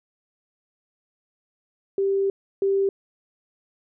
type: tone pair in turn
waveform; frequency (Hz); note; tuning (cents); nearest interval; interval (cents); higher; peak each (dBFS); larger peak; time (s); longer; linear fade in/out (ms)
sine; 392.2 / 392.2; G4 / G4; +1 / +1; unison; 0; neither; -19 / -18; second; 1.98-2.3 / 2.62-2.89; first; 2
effects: none